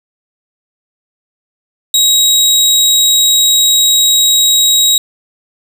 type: tone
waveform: 25% pulse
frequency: 3815 Hz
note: A#7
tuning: 39 cents sharp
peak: -3 dBFS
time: 1.94-4.98 s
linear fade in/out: 2 ms
effects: none